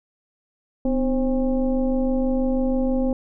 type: tone with frequency modulation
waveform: sine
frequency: 253.9 Hz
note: B3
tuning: 48 cents sharp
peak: -18 dBFS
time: 0.85-3.13 s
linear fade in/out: 2 ms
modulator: 277 Hz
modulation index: 1
effects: none

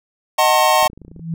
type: chord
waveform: square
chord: D# diminished seventh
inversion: none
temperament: just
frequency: 622.3 / 746.7 / 896 / 1075.3 Hz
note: D#5 / F#5 / A5 / C6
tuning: 0 / +16 / +31 / +47 cents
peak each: -18 dBFS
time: 0.38-0.88 s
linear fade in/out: 10 ms
type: clicks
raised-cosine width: 3 ms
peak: -25 dBFS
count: 11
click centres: 0.828 / 0.859 / 0.9 / 0.932 / 0.976 / 1.017 / 1.049 / 1.081 / 1.115 / 1.163 / 1.195 s
type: tone with exponential growth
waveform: sine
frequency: 164.81 Hz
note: E3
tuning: in tune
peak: -18 dBFS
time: 0.99-1.34 s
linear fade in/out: 2 ms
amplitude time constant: 75 ms
effects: none

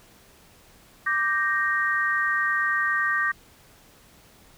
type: chord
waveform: sine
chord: G minor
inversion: second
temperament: equal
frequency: 1174.7 / 1568 / 1864.7 Hz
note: D6 / G6 / Bb6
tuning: 0 / 0 / 0 cents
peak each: -27 / -26 / -24 dBFS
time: 1.06-3.32 s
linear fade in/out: 10 ms
effects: pink hiss -54 dBFS RMS until 4.57 s

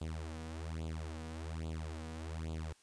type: tone with flanger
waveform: sawtooth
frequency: 79.9 Hz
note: D#2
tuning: 47 cents sharp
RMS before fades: -42 dBFS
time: 0.01-2.73 s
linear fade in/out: 5 ms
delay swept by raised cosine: 0.26 to 4.16 ms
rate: 1.2 Hz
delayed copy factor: +1
effects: white hiss -67 dBFS RMS until 2.82 s + resampled to 22050 Hz

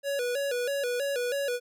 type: tone with vibrato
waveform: square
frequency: 523.3 Hz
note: C5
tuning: in tune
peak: -28 dBFS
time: 0.03-1.6 s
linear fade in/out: 50 ms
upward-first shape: square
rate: 3.1 Hz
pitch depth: 120 cents each way
effects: none

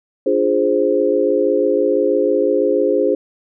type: chord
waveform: sine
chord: D half-diminished seventh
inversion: none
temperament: equal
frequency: 293.7 / 349.2 / 415.3 / 523.3 Hz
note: D4 / F4 / Ab4 / C5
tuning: 0 / 0 / 0 / 0 cents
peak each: -21 / -20 / -17 / -17 dBFS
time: 0.26-3.15 s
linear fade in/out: 5 ms
effects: none

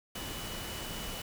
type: tone in noise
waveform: sine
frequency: 2960 Hz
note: F#7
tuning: in tune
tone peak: -46 dBFS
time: 0.15-1.22 s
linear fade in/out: 5 ms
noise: pink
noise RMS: -40 dBFS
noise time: 0.15-1.22 s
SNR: -9 dB
effects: none

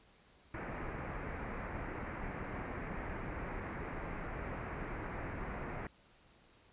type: low-pass noise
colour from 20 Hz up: pink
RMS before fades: -42 dBFS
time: 0.54-5.87 s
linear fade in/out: 2 ms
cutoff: 2300 Hz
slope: 48 dB/octave
effects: pink hiss -65 dBFS RMS until 6.72 s + resampled to 8000 Hz

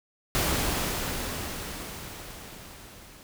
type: noise with level ramp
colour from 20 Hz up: pink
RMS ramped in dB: -25 to -50 dBFS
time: 0.35-3.23 s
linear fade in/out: 0 ms
effects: none

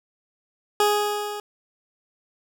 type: tone with level ramp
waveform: 20% pulse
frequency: 415.3 Hz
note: G#4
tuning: in tune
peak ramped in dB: -11 to -26 dBFS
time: 0.8-1.4 s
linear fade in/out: 2 ms
effects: none

